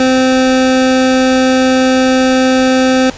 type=tone; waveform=25% pulse; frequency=259.1 Hz; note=C4; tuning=17 cents flat; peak=-4 dBFS; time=0-3.1 s; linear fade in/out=2 ms; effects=pink hiss -31 dBFS RMS until 3.17 s + resampled to 16000 Hz